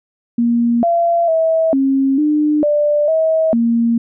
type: tone with pitch steps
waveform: sine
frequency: 235.9 / 682 / 648 / 270 / 300.8 / 591 / 641 / 232.6 Hz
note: A#3 / F5 / E5 / C#4 / D4 / D5 / E5 / A#3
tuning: +21 / -41 / -30 / -45 / +42 / +11 / -49 / -4 cents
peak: -11 dBFS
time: 0.38-3.98 s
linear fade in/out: 5 ms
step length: 450 ms
effects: none